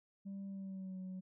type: tone with pitch glide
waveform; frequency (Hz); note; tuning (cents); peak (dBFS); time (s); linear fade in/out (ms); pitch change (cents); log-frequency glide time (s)
sine; 196.4 to 186.24; G3 to F#3; +4 to +12; -40; 0.25-1.21; 20; -92; 0.47-0.99
effects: tanh soft clip ceiling -41 dBFS